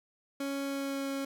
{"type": "tone with pitch glide", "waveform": "30% pulse", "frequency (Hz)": [277.2, 274.2], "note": ["C#4", "C#4"], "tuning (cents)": [0, -19], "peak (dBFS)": -30, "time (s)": [0.4, 1.25], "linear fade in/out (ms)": 5, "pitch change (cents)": -19, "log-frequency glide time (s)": [0.62, 1.1], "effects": []}